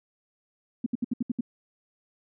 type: tone bursts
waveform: sine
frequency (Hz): 240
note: B3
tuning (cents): -49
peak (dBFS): -23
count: 7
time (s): 0.84-1.409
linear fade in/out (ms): 5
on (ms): 23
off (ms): 68
effects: none